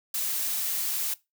blue noise, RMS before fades -29 dBFS, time 0.14-1.14 s, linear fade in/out 5 ms, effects noise-tail reverb RT60 0.2 s tail -19 dB re dry

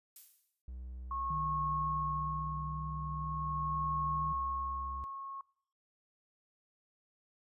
violet noise with exponential decay, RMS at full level -47 dBFS, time 0.16-0.62 s, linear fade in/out 2 ms, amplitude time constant 98 ms
triangle tone with pitch glide, 62.4 to 67.27 Hz, B1 to C2, +19 to +49 cents, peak -40 dBFS, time 0.68-5.04 s, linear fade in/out 0 ms, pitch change +130 cents, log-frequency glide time 1.86-4.84 s
sine tone with tremolo, 1092 Hz, C#6, 26 cents flat, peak -32 dBFS, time 1.11-5.41 s, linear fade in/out 2 ms, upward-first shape sine, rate 0.42 Hz, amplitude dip 65%
sine tone with vibrato, 153.3 Hz, D#3, 25 cents flat, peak -39 dBFS, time 1.3-4.33 s, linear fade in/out 5 ms, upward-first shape sine, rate 2.1 Hz, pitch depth 15 cents each way
effects noise-tail reverb RT60 0.7 s tail -24 dB re dry + resampled to 32000 Hz

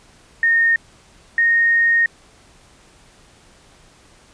sine tone pair in turn, 1839 / 1853.9 Hz, A#6 / A#6, -24 / -10 cents, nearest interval unison, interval 14 cents, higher second, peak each -12 dBFS, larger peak neither, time 0.43-0.76 / 1.38-2.06 s, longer second, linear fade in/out 2 ms, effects pink hiss -50 dBFS RMS until 4.33 s + resampled to 22050 Hz

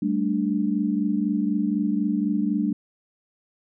sine chord, G suspended second, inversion none, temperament equal, 196 / 220 / 293.7 Hz, G3 / A3 / D4, 0 / 0 / 0 cents, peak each -25 dBFS, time 0.02-2.73 s, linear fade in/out 5 ms, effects none

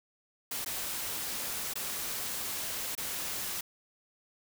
white noise with dropouts, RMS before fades -36 dBFS, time 0.51-3.61 s, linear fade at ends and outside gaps 5 ms, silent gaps 0.648-0.66 / 1.737-1.755 / 2.952-2.977 s, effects none

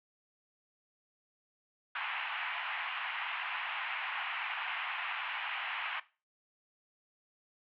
white band-pass noise, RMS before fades -38 dBFS, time 1.95-6 s, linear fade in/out 5 ms, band 770 to 2900 Hz, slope 48 dB/octave, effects noise-tail reverb RT60 0.3 s tail -17 dB re dry

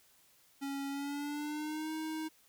square tone with pitch glide, 277.2 to 314.8 Hz, C#4 to D#4, 0 to +20 cents, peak -37 dBFS, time 0.61-2.29 s, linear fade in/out 20 ms, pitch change +220 cents, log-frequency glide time 0.89-1.92 s, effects white hiss -66 dBFS RMS until 2.48 s

